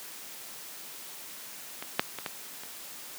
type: clicks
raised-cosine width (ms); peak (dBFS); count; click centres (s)
0.3; -21 / -6 / -20 / -16 / -26; 5; 1.825 / 1.995 / 2.187 / 2.262 / 2.635
effects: white hiss -44 dBFS RMS until 3.18 s + high-pass 150 Hz 12 dB/octave